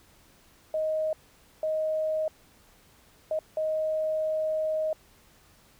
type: tone bursts at uneven times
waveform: sine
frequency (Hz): 626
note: D#5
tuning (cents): +10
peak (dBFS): -25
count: 4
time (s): 0.74-1.13 / 1.63-2.28 / 3.31-3.39 / 3.57-4.93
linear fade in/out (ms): 2
effects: pink hiss -59 dBFS RMS until 5.79 s